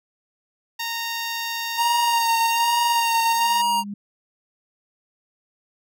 10% pulse tone, 925 Hz, A#5, 14 cents flat, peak -17 dBFS, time 0.79-3.62 s, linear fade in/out 10 ms
square tone with vibrato, 932.3 Hz, A#5, in tune, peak -19 dBFS, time 1.76-3.84 s, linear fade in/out 50 ms, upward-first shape sine, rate 1.2 Hz, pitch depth 32 cents each way
sine tone with exponential growth, 203 Hz, G#3, 39 cents flat, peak -27 dBFS, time 3.11-3.94 s, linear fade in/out 5 ms, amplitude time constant 180 ms
effects none

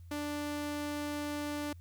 sawtooth tone, 294 Hz, D4, 2 cents sharp, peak -31 dBFS, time 0.11-1.73 s, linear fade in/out 5 ms, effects added 86 Hz sine -48 dBFS peak until 1.8 s + white hiss -73 dBFS RMS until 1.8 s

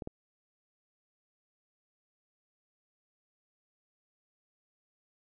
clicks, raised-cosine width 2 ms, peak -25 dBFS, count 2, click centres 0.022 / 0.074 s, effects none

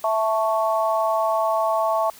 sine chord, A major, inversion second, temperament equal, 659.3 / 880 / 1108.7 Hz, E5 / A5 / C#6, 0 / 0 / 0 cents, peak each -21 / -24 / -24 dBFS, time 0.04-2.1 s, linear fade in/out 2 ms, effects white hiss -46 dBFS RMS until 2.19 s

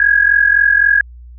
sine tone pair together, 1628 / 1671.8 Hz, G#6 / G#6, -35 / +11 cents, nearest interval unison, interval 46 cents, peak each -11 dBFS, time 0-1.01 s, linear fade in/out 2 ms, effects added 60 Hz sine -33 dBFS peak until 1.38 s

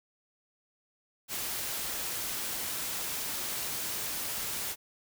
white noise, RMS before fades -35 dBFS, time 1.28-4.76 s, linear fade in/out 50 ms, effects none

